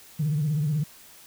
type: tone with vibrato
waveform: sine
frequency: 150 Hz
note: D3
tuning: 37 cents sharp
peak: -21 dBFS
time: 0.19-0.84 s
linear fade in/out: 10 ms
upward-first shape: sine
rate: 16 Hz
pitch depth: 110 cents each way
effects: tanh soft clip ceiling -18 dBFS + white hiss -50 dBFS RMS until 1.26 s